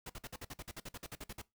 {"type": "noise bursts", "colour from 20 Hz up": "pink", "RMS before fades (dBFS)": -45, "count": 16, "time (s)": [0.06, 1.417], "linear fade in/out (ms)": 5, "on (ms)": 37, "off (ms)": 51, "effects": ["noise-tail reverb RT60 0.2 s tail -20 dB re dry"]}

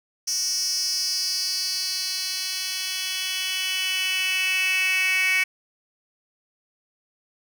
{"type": "tone with high-pass filter sweep", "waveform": "10% pulse", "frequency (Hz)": 373.8, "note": "F#4", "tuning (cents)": 18, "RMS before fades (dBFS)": -25, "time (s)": [0.27, 5.44], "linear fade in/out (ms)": 10, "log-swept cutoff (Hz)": [5700, 2300], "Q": 5.4, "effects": []}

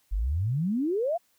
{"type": "exponential sweep", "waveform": "sine", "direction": "up", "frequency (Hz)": [42.77, 724], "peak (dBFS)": -24, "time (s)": [0.11, 1.18], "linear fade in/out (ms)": 20, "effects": ["white hiss -68 dBFS RMS until 1.38 s"]}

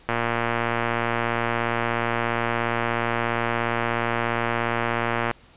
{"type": "click train", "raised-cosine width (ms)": 0.5, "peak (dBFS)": -8, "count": 612, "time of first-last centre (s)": [0.09, 5.312], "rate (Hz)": 117, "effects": ["pink hiss -53 dBFS RMS until 5.56 s", "resampled to 8000 Hz"]}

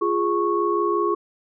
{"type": "tone cluster", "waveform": "sine", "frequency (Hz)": [347.6, 413.3, 1104], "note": ["F4", "G#4", "C#6"], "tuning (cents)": [-8, -8, -7], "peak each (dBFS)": -23, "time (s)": [0.01, 1.15], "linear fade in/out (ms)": 10, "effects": []}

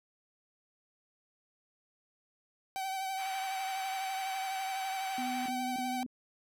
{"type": "tone with vibrato", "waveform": "45% pulse", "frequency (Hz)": 767, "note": "G5", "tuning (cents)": -38, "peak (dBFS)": -34, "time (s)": [2.76, 6.03], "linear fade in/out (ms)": 0, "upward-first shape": "triangle", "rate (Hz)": 12, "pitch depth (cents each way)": 34}
{"type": "band-pass noise", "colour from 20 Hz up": "white", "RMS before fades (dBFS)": -48, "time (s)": [3.16, 5.51], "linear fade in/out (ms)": 50, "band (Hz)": [800, 3000], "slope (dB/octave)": 24}
{"type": "tone bursts", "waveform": "sine", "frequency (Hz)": 249.7, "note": "B3", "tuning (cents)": 19, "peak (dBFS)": -36, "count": 3, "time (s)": [5.18, 6.064], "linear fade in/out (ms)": 2, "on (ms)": 280, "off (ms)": 22}
{"effects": []}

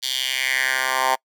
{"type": "tone with high-pass filter sweep", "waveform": "10% pulse", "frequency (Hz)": 130.81, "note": "C3", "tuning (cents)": 0, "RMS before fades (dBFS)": -22, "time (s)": [0.02, 1.16], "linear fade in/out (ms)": 20, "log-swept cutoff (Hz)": [3900, 880], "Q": 3.2, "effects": ["noise-tail reverb RT60 0.1 s tail -26 dB re dry"]}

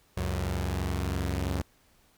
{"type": "tone pair together", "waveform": "sawtooth", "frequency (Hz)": [68.92, 92], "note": ["C#2", "F#2"], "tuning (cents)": [-9, -9], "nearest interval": "perfect fourth", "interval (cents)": 500, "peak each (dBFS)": -27, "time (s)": [0.17, 1.62], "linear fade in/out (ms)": 5, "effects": ["pink hiss -64 dBFS RMS until 2.17 s"]}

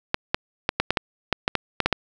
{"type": "clicks", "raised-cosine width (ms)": 0.3, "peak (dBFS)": -3, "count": 12, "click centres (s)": [0.144, 0.345, 0.691, 0.8, 0.906, 0.972, 1.327, 1.479, 1.553, 1.803, 1.86, 1.927], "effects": []}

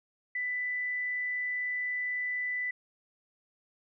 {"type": "tone", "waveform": "sine", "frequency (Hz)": 1989, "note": "B6", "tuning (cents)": 12, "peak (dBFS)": -30, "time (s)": [0.35, 2.71], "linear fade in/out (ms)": 5, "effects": []}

